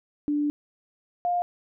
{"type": "tone pair in turn", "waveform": "sine", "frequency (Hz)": [293.7, 706.2], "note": ["D4", "F5"], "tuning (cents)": [0, 19], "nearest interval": "octave + minor third", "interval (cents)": 1519, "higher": "second", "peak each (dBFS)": -22, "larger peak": "neither", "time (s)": [[0.28, 0.5], [1.25, 1.42]], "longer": "first", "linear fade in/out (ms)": 0, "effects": []}